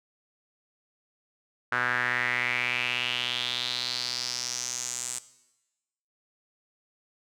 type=tone with band-pass filter sweep; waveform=sawtooth; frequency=123.47 Hz; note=B2; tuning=in tune; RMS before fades=-30 dBFS; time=1.72-5.19 s; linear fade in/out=5 ms; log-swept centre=1500 to 7900 Hz; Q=4.8; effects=noise-tail reverb RT60 1.0 s tail -17 dB re dry